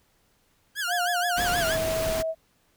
sawtooth tone with vibrato, 1541 Hz, G6, 30 cents flat, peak -23 dBFS, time 0.75-1.78 s, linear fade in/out 50 ms, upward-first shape sine, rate 6.3 Hz, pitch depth 180 cents each way
sine tone with pitch glide, 708 to 645.5 Hz, F5 to E5, +23 to -37 cents, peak -25 dBFS, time 0.87-2.35 s, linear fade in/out 50 ms, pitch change -160 cents, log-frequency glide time 1.57-1.67 s
pink noise, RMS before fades -31 dBFS, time 1.36-2.23 s, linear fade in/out 20 ms
effects pink hiss -66 dBFS RMS until 2.76 s

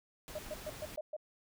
pink noise, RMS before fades -48 dBFS, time 0.28-0.96 s, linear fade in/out 0 ms
sine tone bursts, 611 Hz, D#5, 32 cents flat, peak -37 dBFS, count 6, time 0.35-1.166 s, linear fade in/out 5 ms, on 36 ms, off 120 ms
effects none

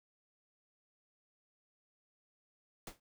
pink noise with exponential decay, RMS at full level -42 dBFS, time 2.87-3 s, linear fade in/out 2 ms, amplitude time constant 27 ms, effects none

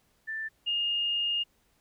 sine tone pair in turn, 1771 / 2836 Hz, A6 / F7, +11 / +26 cents, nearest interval minor sixth, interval 815 cents, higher second, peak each -32 / -26 dBFS, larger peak second, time 0.27-0.49 / 0.66-1.44 s, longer second, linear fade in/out 20 ms, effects pink hiss -69 dBFS RMS until 1.8 s

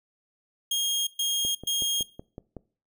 sawtooth tone bursts, 3247 Hz, G#7, 40 cents flat, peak -21 dBFS, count 3, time 0.71-2.03 s, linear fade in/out 5 ms, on 360 ms, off 120 ms
click train, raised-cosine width 2 ms, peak -25 dBFS, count 7, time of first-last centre 1.45-2.567 s, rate 5.37 Hz
effects noise-tail reverb RT60 0.4 s tail -21 dB re dry

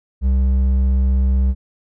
sine tone with hard clipping, 65.41 Hz, C2, in tune, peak -14 dBFS, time 0.21-1.55 s, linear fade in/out 50 ms, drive 5 dB, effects none

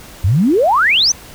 sine exponential sweep, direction up, 82.41 to 6350 Hz, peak -9 dBFS, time 0.24-1.12 s, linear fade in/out 5 ms, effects pink hiss -37 dBFS RMS until 1.34 s

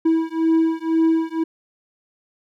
triangle beating tone pair, 323.9 / 325.9 Hz, E4 / E4, -30 / -20 cents, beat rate 2 Hz, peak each -17 dBFS, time 0.05-1.44 s, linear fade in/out 10 ms, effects none

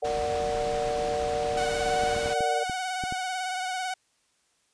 sine chord, Bb augmented, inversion none, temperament equal with one note detuned, 462.7 / 587.3 / 740 Hz, Bb4 / D5 / F#5, -13 / 0 / 0 cents, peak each -30 dBFS, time 0.02-2.64 s, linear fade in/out 10 ms
pink low-pass noise, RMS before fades -37 dBFS, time 0.04-2.34 s, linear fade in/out 10 ms, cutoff 6900 Hz, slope 12 dB/octave
sawtooth tone with vibrato, 742 Hz, F#5, 5 cents sharp, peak -25 dBFS, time 1.57-3.94 s, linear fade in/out 5 ms, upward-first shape sine, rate 18 Hz, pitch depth 34 cents each way
clicks, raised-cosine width 3 ms, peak -23 dBFS, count 7, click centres 2.037 / 2.165 / 2.26 / 2.407 / 2.697 / 3.038 / 3.124 s
effects white hiss -69 dBFS RMS until 4.73 s + resampled to 22050 Hz

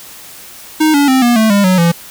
square tone with pitch steps, 311.1 / 285.3 / 261.6 / 239.9 / 220 / 201.7 / 184.98 / 169.63 Hz, D#4 / C#4 / C4 / A#3 / A3 / G3 / F#3 / E3, 0 / +50 / 0 / +50 / 0 / +50 / 0 / +50 cents, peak -8 dBFS, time 0.8-1.92 s, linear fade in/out 10 ms, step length 140 ms, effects white hiss -34 dBFS RMS until 2.1 s

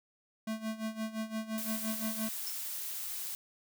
square tone with tremolo, 220 Hz, A3, in tune, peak -33 dBFS, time 0.47-2.29 s, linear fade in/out 5 ms, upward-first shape sine, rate 5.8 Hz, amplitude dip 80%
blue noise, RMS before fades -39 dBFS, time 1.58-3.35 s, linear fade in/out 0 ms
sine tone with exponential decay, 5360 Hz, E8, 28 cents sharp, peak -36 dBFS, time 2.47-2.6 s, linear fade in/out 1 ms, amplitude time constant 28 ms
effects none

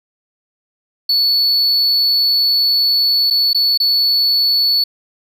triangle tone with dropouts, 4435 Hz, C#8, in tune, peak -10 dBFS, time 1.09-4.84 s, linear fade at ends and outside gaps 5 ms, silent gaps 3.302-3.307 / 3.532-3.546 / 3.776-3.8 s, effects none

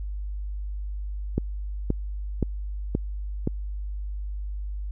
click train, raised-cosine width 3 ms, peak -10 dBFS, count 5, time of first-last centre 1.38-3.474 s, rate 1.91 Hz, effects added 50 Hz sine -29 dBFS peak until 4.91 s

